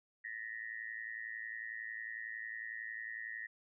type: tone with amplitude modulation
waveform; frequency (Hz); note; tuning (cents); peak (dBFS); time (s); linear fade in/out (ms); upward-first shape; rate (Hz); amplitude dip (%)
sine; 1864.7; A#6; 0; -37; 0.24-3.47; 10; sine; 111; 100
effects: none